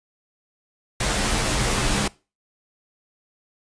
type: noise with comb filter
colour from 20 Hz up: pink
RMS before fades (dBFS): -22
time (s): 1-2.08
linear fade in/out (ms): 5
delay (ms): 12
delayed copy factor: -0.65
effects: noise-tail reverb RT60 0.3 s tail -22 dB re dry + resampled to 22050 Hz